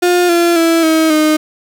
35% pulse tone with pitch steps, 354.9 / 342.6 / 330.8 / 319.3 / 308.2 Hz, F4 / F4 / E4 / D#4 / D#4, +28 / -33 / +6 / +45 / -16 cents, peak -7 dBFS, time 0.02-1.37 s, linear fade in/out 10 ms, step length 270 ms, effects none

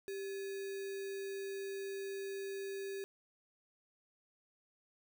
sine tone with sample-and-hold, 392 Hz, G4, in tune, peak -39 dBFS, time 0.08-3.04 s, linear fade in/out 0 ms, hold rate 2100 Hz, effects none

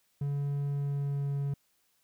triangle tone with pitch glide, 142.1 to 140.71 Hz, C#3 to C#3, +43 to +26 cents, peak -27 dBFS, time 0.21-1.54 s, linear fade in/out 5 ms, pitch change -17 cents, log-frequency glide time 0.68-1.32 s, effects white hiss -72 dBFS RMS until 2.03 s

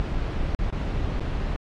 brown noise with dropouts, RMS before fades -26 dBFS, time 0-1.56 s, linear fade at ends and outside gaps 0 ms, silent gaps 0.548-0.59 / 0.702-0.726 / 1.196-1.206 s, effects low-pass 4000 Hz 12 dB/octave + AAC 48 kbps

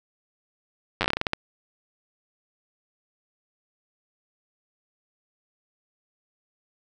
slowing click train, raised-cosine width 0.3 ms, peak -7 dBFS, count 12, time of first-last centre 1.01-1.334 s, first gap 9 ms, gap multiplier 1.22, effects none

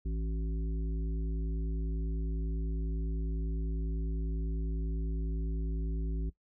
harmonic tone with a mistuned harmonic, 55 Hz, A1, in tune, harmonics 1 / 3 / 5 / 7, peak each -31 / -41 / -45 / -48 dBFS, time 0.05-6.3 s, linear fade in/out 10 ms, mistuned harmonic 7, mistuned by -36 cents, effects noise-tail reverb RT60 0.1 s tail -18 dB re dry

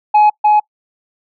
sine tone with echo, 843 Hz, G#5, 26 cents sharp, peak -3 dBFS, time 0.14-0.3 s, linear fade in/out 10 ms, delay 300 ms, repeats 1, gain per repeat -2 dB, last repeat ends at 0.6 s, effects noise-tail reverb RT60 0.1 s tail -25 dB re dry + tanh soft clip ceiling -5 dBFS

